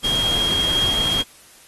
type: tone in noise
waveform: sine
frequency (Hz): 3251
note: G#7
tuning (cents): -38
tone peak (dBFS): -18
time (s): 0.03-1.23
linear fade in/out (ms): 20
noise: pink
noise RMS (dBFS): -27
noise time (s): 0.03-1.23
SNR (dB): +6
effects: white hiss -48 dBFS RMS until 1.67 s + AAC 32 kbps